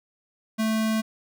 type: tone with notch filter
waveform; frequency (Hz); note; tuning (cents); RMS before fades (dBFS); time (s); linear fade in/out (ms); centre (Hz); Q
square; 220; A3; 0; -24; 0.58-1.02; 20; 460; 1.5
effects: none